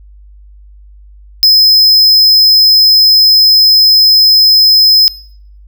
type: tone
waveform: square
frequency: 5100 Hz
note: D#8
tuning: 42 cents sharp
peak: -3 dBFS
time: 1.43-5.08 s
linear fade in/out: 0 ms
effects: noise-tail reverb RT60 0.6 s tail -22 dB re dry + added 50 Hz sine -34 dBFS peak until 5.67 s